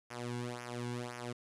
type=tone with flanger; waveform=sawtooth; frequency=121.4 Hz; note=B2; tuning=29 cents flat; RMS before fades=-41 dBFS; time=0.1-1.33 s; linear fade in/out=10 ms; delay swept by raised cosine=0.24 to 1.64 ms; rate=1.9 Hz; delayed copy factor=-0.85; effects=resampled to 24000 Hz + 10-bit